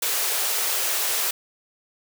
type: high-pass noise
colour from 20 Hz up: white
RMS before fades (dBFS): -24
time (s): 0.02-1.31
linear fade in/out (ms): 5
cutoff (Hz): 350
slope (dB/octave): 96
effects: none